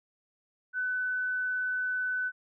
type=tone; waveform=sine; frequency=1503 Hz; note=F#6; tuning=27 cents sharp; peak=-28 dBFS; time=0.73-2.32 s; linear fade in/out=50 ms; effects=none